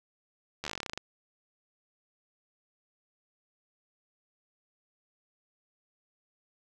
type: slowing click train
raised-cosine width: 0.2 ms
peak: -18 dBFS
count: 15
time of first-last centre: 0.64-0.976 s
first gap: 12 ms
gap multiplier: 1.1
effects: none